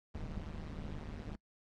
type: noise with amplitude modulation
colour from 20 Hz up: brown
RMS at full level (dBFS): -39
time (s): 0.14-1.36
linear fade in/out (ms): 10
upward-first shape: sine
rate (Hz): 153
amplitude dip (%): 100
effects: noise-tail reverb RT60 0.1 s tail -25 dB re dry + low-pass 5000 Hz 12 dB/octave